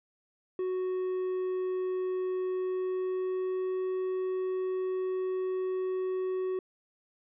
triangle tone with pitch glide, 370 to 372.6 Hz, F#4 to F#4, 0 to +12 cents, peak -27 dBFS, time 0.59-6.59 s, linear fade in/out 2 ms, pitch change +12 cents, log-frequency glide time 2.48-3.85 s, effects resampled to 8000 Hz

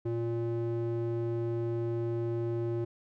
square tone with band-pass filter, 116.54 Hz, A#2, in tune, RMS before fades -32 dBFS, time 0.05-2.85 s, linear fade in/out 10 ms, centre 280 Hz, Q 2.8, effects none

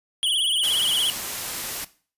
square tone with vibrato, 3136 Hz, G7, in tune, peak -20 dBFS, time 0.23-1.1 s, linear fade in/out 0 ms, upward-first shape triangle, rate 17 Hz, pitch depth 150 cents each way
white noise, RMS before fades -30 dBFS, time 0.63-1.85 s, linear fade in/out 10 ms
effects noise-tail reverb RT60 0.4 s tail -17 dB re dry + resampled to 32000 Hz

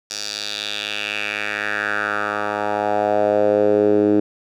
10% pulse tone with band-pass filter sweep, 104.1 Hz, G#2, 5 cents sharp, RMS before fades -20 dBFS, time 0.1-4.2 s, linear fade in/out 5 ms, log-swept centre 5400 to 330 Hz, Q 3.1, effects none

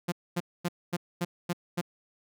sawtooth tone bursts, 174.61 Hz, F3, in tune, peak -23 dBFS, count 7, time 0.08-1.814 s, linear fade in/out 10 ms, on 42 ms, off 240 ms, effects none

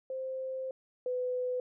sine tone pair in turn, 523.3 / 501.2 Hz, C5 / B4, 0 / +25 cents, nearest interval minor second, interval 75 cents, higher first, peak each -34 / -30 dBFS, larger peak second, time 0.1-0.71 / 1.06-1.6 s, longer first, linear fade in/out 2 ms, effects none

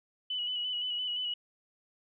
sine tone with vibrato, 2960 Hz, F#7, in tune, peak -31 dBFS, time 0.3-1.34 s, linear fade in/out 5 ms, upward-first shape square, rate 5.8 Hz, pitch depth 26 cents each way, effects none

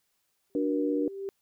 sine tone with exponential growth, 392 Hz, G4, in tune, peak -30 dBFS, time 0.5-1.29 s, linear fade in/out 0 ms, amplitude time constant 170 ms
sine chord, D augmented, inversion none, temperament equal with one note detuned, 293.7 / 370 / 475.7 Hz, D4 / F#4 / A#4, 0 / 0 / +35 cents, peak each -27 / -33 / -30 dBFS, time 0.55-1.08 s, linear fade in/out 2 ms
effects white hiss -75 dBFS RMS until 1.41 s

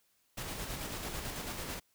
pink noise with tremolo, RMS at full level -39 dBFS, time 0.37-1.8 s, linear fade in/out 10 ms, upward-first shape square, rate 9.1 Hz, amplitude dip 30%, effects white hiss -73 dBFS RMS until 1.94 s

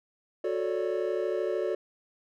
triangle chord, D major seventh, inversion first, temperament equal with one note detuned, 366.4 / 440 / 554.4 / 587.3 Hz, F#4 / A4 / C#5 / D5, -17 / 0 / 0 / 0 cents, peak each -29 / -30 / -33 / -32 dBFS, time 0.44-1.75 s, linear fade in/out 5 ms, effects none

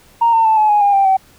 sine tone with pitch steps, 930 / 904.6 / 879.8 / 855.8 / 832.4 / 809.6 / 787.5 / 765.9 Hz, A#5 / A5 / A5 / A5 / G#5 / G#5 / G5 / G5, -4 / +48 / 0 / -48 / +4 / -44 / +8 / -40 cents, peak -8 dBFS, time 0.21-1.17 s, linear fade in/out 10 ms, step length 120 ms, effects tanh soft clip ceiling -4 dBFS + pink hiss -48 dBFS RMS until 1.38 s

